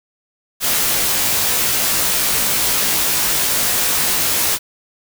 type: noise with comb filter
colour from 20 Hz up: white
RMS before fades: -17 dBFS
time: 0.6-4.59 s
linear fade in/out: 50 ms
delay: 17 ms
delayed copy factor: -0.9
effects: none

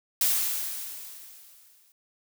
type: noise with exponential decay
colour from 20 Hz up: blue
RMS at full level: -22 dBFS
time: 0.21-1.92 s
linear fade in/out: 2 ms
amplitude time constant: 370 ms
effects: none

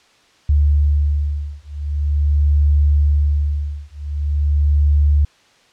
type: beating tone pair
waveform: sine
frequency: 72.9 / 73.34 Hz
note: D2 / D2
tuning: -12 / -2 cents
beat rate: 0.44 Hz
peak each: -16 dBFS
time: 0.49-5.25 s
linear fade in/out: 5 ms
effects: white hiss -53 dBFS RMS until 5.72 s + low-pass 5000 Hz 12 dB/octave

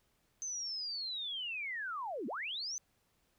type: linear two-way sweep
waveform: sine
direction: down then up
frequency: 6272 to 202 to 6272 Hz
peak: -37 dBFS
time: 0.42-2.78 s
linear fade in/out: 0 ms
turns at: 2.27 s
effects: pink hiss -75 dBFS RMS until 3.38 s

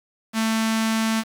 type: tone with notch filter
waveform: sawtooth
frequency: 222.5 Hz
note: A3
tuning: 20 cents sharp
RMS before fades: -22 dBFS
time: 0.33-1.24 s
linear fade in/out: 50 ms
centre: 470 Hz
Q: 0.7
effects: low-pass 12000 Hz 12 dB/octave + 7-bit

